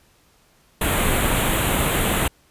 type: band-stop noise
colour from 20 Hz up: pink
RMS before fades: -20 dBFS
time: 0.81-2.28 s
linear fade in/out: 5 ms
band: 3700 to 7400 Hz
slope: 48 dB/octave
effects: pink hiss -58 dBFS RMS until 2.5 s + resampled to 32000 Hz